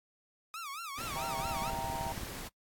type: tone with vibrato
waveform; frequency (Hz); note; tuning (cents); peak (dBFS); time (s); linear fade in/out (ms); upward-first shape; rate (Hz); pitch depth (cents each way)
sawtooth; 1227; D#6; -25; -36; 0.54-1.7; 0; sine; 4.5; 200
type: noise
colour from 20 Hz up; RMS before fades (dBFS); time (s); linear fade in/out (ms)
pink; -43; 0.97-2.49; 20
type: chord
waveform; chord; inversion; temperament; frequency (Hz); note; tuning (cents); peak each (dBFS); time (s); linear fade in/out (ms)
sine; E diminished; none; equal; 659.3 / 784 / 932.3; E5 / G5 / Bb5; 0 / 0 / 0; -43 / -40 / -38; 1.16-2.12; 0
type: click train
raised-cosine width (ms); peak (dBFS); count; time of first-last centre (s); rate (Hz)
5; -29; 16; 1.4-2.233; 18
effects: noise-tail reverb RT60 0.1 s tail -23 dB re dry + AAC 64 kbps